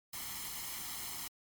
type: noise with comb filter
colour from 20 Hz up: white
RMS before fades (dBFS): -42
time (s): 0.13-1.28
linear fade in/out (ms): 5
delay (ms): 0.96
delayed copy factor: +0.65
effects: MP3 96 kbps